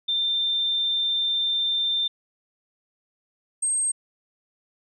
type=tone pair in turn; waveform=sine; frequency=3584 / 8409 Hz; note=A7 / C9; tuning=+31 / +8 cents; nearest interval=octave + minor third; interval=1477 cents; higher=second; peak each=-21 / -21 dBFS; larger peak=neither; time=0.08-2.08 / 3.62-3.92 s; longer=first; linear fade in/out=10 ms; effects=none